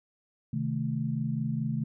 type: chord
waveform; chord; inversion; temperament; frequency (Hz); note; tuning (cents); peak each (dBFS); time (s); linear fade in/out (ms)
sine; A diminished; first; equal; 130.81 / 155.56 / 220; C3 / Eb3 / A3; 0 / 0 / 0; -32; 0.53-1.84; 5
effects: none